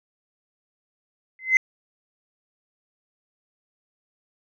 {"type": "tone with exponential growth", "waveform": "sine", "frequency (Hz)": 2056, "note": "C7", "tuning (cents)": -31, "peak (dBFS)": -8, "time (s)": [1.39, 1.57], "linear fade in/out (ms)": 1, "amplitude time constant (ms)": 39, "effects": ["tanh soft clip ceiling -9 dBFS"]}